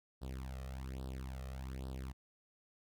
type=tone with flanger; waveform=sawtooth; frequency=65.4 Hz; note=C2; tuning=in tune; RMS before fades=-44 dBFS; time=0.21-2.13 s; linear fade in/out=20 ms; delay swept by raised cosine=0.22 to 1.62 ms; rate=1.2 Hz; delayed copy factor=+0.9; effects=none